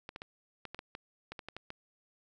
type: clicks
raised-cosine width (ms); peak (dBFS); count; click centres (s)
0.3; -26; 12; 0.091 / 0.161 / 0.219 / 0.653 / 0.746 / 0.791 / 0.951 / 1.32 / 1.392 / 1.486 / 1.566 / 1.704
effects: none